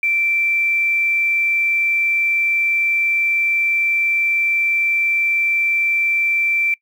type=tone with quantisation; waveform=sine; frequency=2343 Hz; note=D7; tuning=5 cents flat; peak=-15 dBFS; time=0.03-6.74 s; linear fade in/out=2 ms; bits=7; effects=noise-tail reverb RT60 0.1 s tail -24 dB re dry